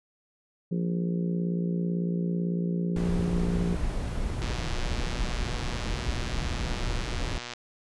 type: harmonic tone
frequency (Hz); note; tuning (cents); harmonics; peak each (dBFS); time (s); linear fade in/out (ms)
58; A#1; -8; 3 / 4 / 5 / 6 / 7 / 8 / 9; -26 / -39 / -41 / -41 / -37 / -45 / -46; 0.71-3.76; 10
type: noise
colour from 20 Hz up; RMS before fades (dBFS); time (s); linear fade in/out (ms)
brown; -30; 2.96-7.38; 2
type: click train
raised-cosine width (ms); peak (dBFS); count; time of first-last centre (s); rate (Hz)
0.2; -19; 378; 4.42-7.536; 121
effects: resampled to 24000 Hz